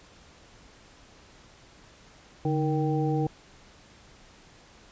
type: harmonic tone with a mistuned harmonic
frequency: 156.2 Hz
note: D#3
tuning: 7 cents sharp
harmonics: 1 / 2 / 3 / 5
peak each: -26 / -29 / -31 / -33 dBFS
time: 2.45-3.27 s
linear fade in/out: 2 ms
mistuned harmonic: 1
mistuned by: -110 cents
effects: pink hiss -54 dBFS RMS until 4.91 s + resampled to 16000 Hz